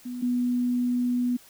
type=tone pair in turn; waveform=sine; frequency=246.9 / 245.7 Hz; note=B3 / B3; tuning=0 / -9 cents; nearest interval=unison; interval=9 cents; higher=first; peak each=-31 / -22 dBFS; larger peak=second; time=0.05-0.22 / 0.22-1.37 s; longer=second; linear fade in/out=10 ms; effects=white hiss -53 dBFS RMS until 1.49 s